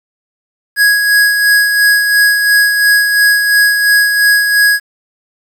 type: tone with tremolo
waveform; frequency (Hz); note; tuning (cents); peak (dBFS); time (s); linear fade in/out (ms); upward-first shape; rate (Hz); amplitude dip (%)
square; 1661.2; G#6; 0; -6; 0.76-4.8; 50; sine; 2.9; 45
effects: 7-bit